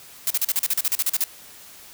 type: noise bursts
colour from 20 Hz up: blue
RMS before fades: -21 dBFS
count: 14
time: 0.27-1.24 s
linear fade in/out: 2 ms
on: 34 ms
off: 38 ms
effects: white hiss -45 dBFS RMS until 1.93 s